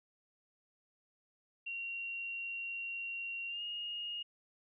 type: tone with pitch glide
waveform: sine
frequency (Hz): 2752 to 2857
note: F7 to F7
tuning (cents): -26 to +39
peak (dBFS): -38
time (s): 1.66-4.23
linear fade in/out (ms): 10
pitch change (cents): +65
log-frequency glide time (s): 3.48-3.62
effects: none